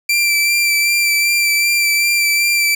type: tone with vibrato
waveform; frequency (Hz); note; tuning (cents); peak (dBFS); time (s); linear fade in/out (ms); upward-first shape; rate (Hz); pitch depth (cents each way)
sawtooth; 2349; D7; 0; -9; 0.09-2.75; 5; sine; 2.6; 20
effects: none